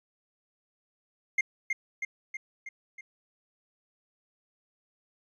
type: tone with echo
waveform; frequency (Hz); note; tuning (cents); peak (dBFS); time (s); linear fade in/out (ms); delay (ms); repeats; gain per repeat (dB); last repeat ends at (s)
triangle; 2117; C7; +20; -20; 1.38-1.41; 5; 320; 5; -4; 3.01
effects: resampled to 22050 Hz